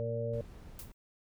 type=harmonic tone; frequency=115.8 Hz; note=A#2; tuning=11 cents flat; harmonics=1 / 2 / 4 / 5; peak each=-36 / -45 / -37 / -37 dBFS; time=0-0.41 s; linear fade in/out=0 ms
type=noise; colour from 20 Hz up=brown; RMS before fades=-49 dBFS; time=0.33-0.92 s; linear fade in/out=5 ms
type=noise with exponential decay; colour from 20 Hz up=blue; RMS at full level=-42 dBFS; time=0.79-0.94 s; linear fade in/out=1 ms; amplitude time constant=32 ms
effects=none